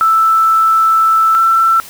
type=tone pair in turn; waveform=sine; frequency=1321 / 1337.9 Hz; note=E6 / E6; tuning=+3 / +25 cents; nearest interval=unison; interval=22 cents; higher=second; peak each=-7 dBFS; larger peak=neither; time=0.01-1.35 / 1.35-1.8 s; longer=first; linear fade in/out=0 ms; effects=white hiss -34 dBFS RMS until 1.89 s